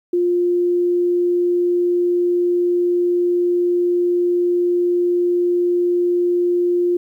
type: tone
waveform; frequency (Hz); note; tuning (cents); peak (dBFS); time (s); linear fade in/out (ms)
sine; 352; F4; +14; -14; 0.13-6.97; 5
effects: 9-bit